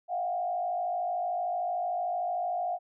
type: tone with frequency modulation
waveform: sine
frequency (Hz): 712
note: F5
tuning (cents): +33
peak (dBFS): -28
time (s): 0.08-2.79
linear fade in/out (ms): 50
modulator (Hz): 53.3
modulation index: 0.85
effects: none